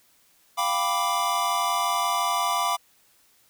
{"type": "chord", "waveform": "square", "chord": "G dominant seventh", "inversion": "third", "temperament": "equal", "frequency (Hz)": [698.5, 784, 987.8, 1174.7], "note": ["F5", "G5", "B5", "D6"], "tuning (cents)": [0, 0, 0, 0], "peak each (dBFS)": [-30, -32, -28, -27], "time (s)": [0.57, 2.77], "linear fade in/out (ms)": 20, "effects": ["white hiss -61 dBFS RMS until 3.49 s"]}